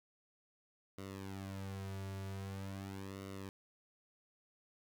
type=tone with flanger; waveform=sawtooth; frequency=97.1 Hz; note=G2; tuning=16 cents flat; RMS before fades=-45 dBFS; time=0.98-3.49 s; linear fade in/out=0 ms; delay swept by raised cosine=1.2 to 3.9 ms; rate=0.44 Hz; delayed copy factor=-0.85; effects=none